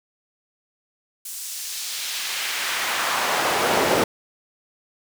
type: noise with high-pass filter sweep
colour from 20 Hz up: brown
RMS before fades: -24 dBFS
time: 1.25-4.04 s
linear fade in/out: 5 ms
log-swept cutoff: 8900 to 390 Hz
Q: 0.92
effects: none